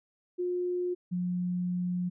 sine tone pair in turn, 357.6 / 178.9 Hz, F4 / F3, +41 / +42 cents, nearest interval octave, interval 1199 cents, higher first, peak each -28 / -28 dBFS, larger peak neither, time 0.38-0.95 / 1.11-2.1 s, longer second, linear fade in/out 20 ms, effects none

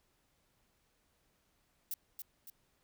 violet noise with echo, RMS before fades -38 dBFS, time 1.91-1.94 s, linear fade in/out 2 ms, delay 280 ms, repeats 2, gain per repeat -6 dB, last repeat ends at 2.5 s, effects pink hiss -75 dBFS RMS until 2.83 s

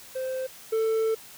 triangle tone pair in turn, 520 / 444.3 Hz, C5 / A4, -11 / +17 cents, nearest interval minor third, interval 272 cents, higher first, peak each -26 / -20 dBFS, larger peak second, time 0.15-0.47 / 0.72-1.15 s, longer second, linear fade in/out 10 ms, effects white hiss -47 dBFS RMS until 1.37 s

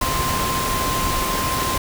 sine tone in noise, 1046.5 Hz, C6, in tune, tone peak -23 dBFS, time 0.01-1.78 s, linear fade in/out 5 ms, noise pink, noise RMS -23 dBFS, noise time 0.01-1.78 s, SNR -3 dB, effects none

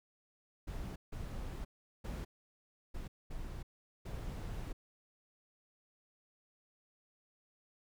brown noise bursts at uneven times, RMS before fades -42 dBFS, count 6, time 0.67-0.96 / 1.12-1.65 / 2.04-2.25 / 2.94-3.08 / 3.3-3.63 / 4.05-4.73 s, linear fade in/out 10 ms, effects none

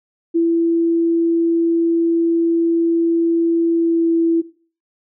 sine tone with pitch glide, 334.2 to 331.9 Hz, E4 to E4, +24 to +12 cents, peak -12 dBFS, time 0.34-4.42 s, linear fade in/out 20 ms, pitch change -12 cents, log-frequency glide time 3.72-4.11 s, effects noise-tail reverb RT60 0.4 s tail -17 dB re dry

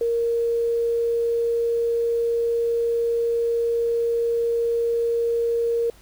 sine tone with quantisation, 466.2 Hz, A#4, in tune, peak -19 dBFS, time 0.01-5.9 s, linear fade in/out 2 ms, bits 8, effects added 50 Hz sine -50 dBFS peak until 6.01 s + pink hiss -53 dBFS RMS until 6.01 s

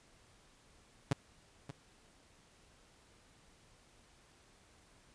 sawtooth tone with echo, 138.6 Hz, C#3, in tune, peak -23 dBFS, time 1.11-1.13 s, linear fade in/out 5 ms, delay 580 ms, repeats 1, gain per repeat -14 dB, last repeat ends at 1.71 s, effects pink hiss -65 dBFS RMS until 5.14 s + resampled to 22050 Hz

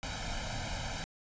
pink noise with comb filter, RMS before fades -37 dBFS, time 0.03-1.04 s, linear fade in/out 0 ms, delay 1.3 ms, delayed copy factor +0.95, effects resampled to 16000 Hz

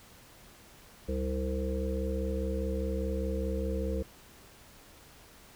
harmonic tone with a mistuned harmonic, 64.9 Hz, C2, 13 cents flat, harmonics 1 / 3 / 5 / 7 / 8, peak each -32 / -37 / -40 / -37 / -38 dBFS, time 1.08-4.03 s, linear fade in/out 10 ms, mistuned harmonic 1, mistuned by +120 cents, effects pink hiss -55 dBFS RMS until 5.55 s

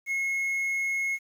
triangle tone with quantisation, 2170 Hz, C#7, 37 cents flat, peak -24 dBFS, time 0.06-1.19 s, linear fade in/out 50 ms, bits 9, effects none

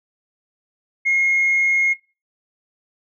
sine tone, 2151 Hz, C7, 47 cents sharp, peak -14 dBFS, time 1.05-1.94 s, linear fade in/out 20 ms, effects noise-tail reverb RT60 0.3 s tail -18 dB re dry + tanh soft clip ceiling -11 dBFS

